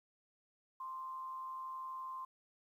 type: tone with amplitude modulation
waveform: sine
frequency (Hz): 1046.5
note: C6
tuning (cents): 0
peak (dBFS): -40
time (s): 0.8-2.25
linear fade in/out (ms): 5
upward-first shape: sine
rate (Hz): 152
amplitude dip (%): 35
effects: 12-bit